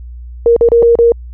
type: tone with dropouts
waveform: sine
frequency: 468.1 Hz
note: A#4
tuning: 7 cents sharp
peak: -4 dBFS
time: 0.46-1.12 s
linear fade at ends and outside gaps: 1 ms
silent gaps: 0.564-0.61 / 0.688-0.718 / 0.824-0.828 / 0.954-0.988 s
effects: added 60 Hz sine -26 dBFS peak until 1.33 s